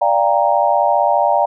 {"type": "chord", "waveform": "sine", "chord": "G minor seventh", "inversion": "second", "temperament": "equal with one note detuned", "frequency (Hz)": [587.3, 698.5, 793.6, 932.3], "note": ["D5", "F5", "G5", "Bb5"], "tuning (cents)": [0, 0, 21, 0], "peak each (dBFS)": -17, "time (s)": [0.01, 1.46], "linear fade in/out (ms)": 10, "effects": []}